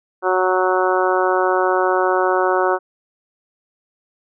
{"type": "harmonic tone", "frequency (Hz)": 185, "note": "F#3", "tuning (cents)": 0, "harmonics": [2, 3, 4, 5, 6, 7, 8], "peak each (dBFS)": [-19, -21, -22, -23, -24, -24, -25], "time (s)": [0.22, 2.79], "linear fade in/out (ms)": 50, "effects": []}